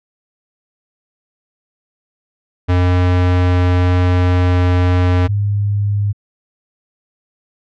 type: tone pair in turn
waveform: square / sine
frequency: 89.9 / 102.22 Hz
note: F#2 / G#2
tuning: -49 / -27 cents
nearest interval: major second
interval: 222 cents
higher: second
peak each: -11 / -13 dBFS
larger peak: first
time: 2.68-5.28 / 5.28-6.13 s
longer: first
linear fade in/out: 20 ms
effects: low-pass 3000 Hz 12 dB/octave

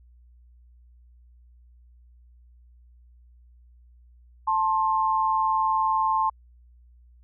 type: tone pair together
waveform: sine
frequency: 880 / 1060.2 Hz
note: A5 / C6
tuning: 0 / +23 cents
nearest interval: minor third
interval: 323 cents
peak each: -23 dBFS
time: 4.47-6.3 s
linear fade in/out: 10 ms
effects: added 60 Hz sine -51 dBFS peak until 7.23 s

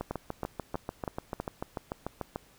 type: two click trains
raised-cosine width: 1 ms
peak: -18 / -19 dBFS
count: 5 / 17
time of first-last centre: 0.11-1.4 / 0.01-2.359 s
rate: 3.1 / 6.81 Hz
effects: pink hiss -60 dBFS RMS until 2.58 s

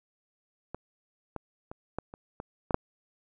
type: clicks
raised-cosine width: 1 ms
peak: -22 / -21 / -26 / -18 / -29 / -23 / -17 / -7 dBFS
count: 8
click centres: 0.746 / 1.363 / 1.715 / 1.986 / 2.139 / 2.401 / 2.708 / 2.744 s
effects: none

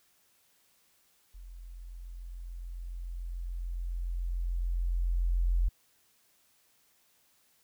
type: tone with level ramp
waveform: sine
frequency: 43.49 Hz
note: F1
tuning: 6 cents flat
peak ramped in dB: -44 to -23 dBFS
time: 1.34-5.69 s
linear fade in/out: 10 ms
effects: white hiss -68 dBFS RMS until 7.63 s

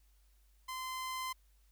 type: tone with level ramp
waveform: sawtooth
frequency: 1034 Hz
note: C6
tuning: 21 cents flat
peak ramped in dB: -36 to -33 dBFS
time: 0.68-1.33 s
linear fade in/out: 10 ms
effects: added 50 Hz sine -64 dBFS peak until 1.71 s + white hiss -75 dBFS RMS until 1.71 s

